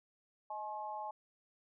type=tone with amplitude modulation; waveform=sine; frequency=850 Hz; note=G#5; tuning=40 cents sharp; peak=-35 dBFS; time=0.5-1.11 s; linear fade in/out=5 ms; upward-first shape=sine; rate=224 Hz; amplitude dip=95%; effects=none